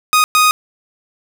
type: tone bursts at uneven times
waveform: sawtooth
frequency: 1244.5 Hz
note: D#6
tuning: in tune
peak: -5 dBFS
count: 2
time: 0.13-0.24 / 0.35-0.51 s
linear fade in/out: 0 ms
effects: none